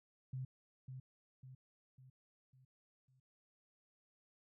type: tone with echo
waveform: sine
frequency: 130 Hz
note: C3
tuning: 11 cents flat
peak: -40 dBFS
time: 0.33-0.45 s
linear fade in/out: 5 ms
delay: 550 ms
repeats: 5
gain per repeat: -6 dB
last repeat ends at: 3.2 s
effects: none